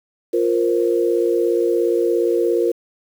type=chord; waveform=sine; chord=F suspended fourth; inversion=none; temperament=equal; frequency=349.2 / 466.2 / 523.3 Hz; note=F4 / Bb4 / C5; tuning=0 / 0 / 0 cents; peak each=-18 / -18 / -24 dBFS; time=0.33-2.72 s; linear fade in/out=10 ms; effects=7-bit